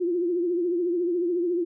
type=tone with vibrato; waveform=sine; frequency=349.2 Hz; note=F4; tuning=in tune; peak=-22 dBFS; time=0-1.65 s; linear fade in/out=20 ms; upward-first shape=triangle; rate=14 Hz; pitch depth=92 cents each way; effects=none